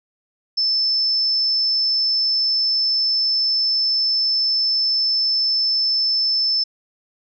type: tone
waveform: sine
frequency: 5274 Hz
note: E8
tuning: in tune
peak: -16 dBFS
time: 0.57-6.64 s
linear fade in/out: 10 ms
effects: none